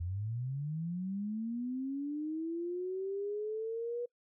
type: linear sweep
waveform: sine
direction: up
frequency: 82.41 to 486.4 Hz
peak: -34 dBFS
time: 0-4.06 s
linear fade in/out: 10 ms
effects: noise-tail reverb RT60 0.1 s tail -26 dB re dry